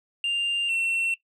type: tone pair in turn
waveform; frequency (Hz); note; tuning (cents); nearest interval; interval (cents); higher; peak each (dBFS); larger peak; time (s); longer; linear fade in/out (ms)
sine; 2794 / 2710; F7 / E7; 0 / +47; minor second; 53; first; -20; neither; 0.24-0.69 / 0.69-1.14; neither; 2
effects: noise-tail reverb RT60 0.1 s tail -17 dB re dry + tanh soft clip ceiling -22 dBFS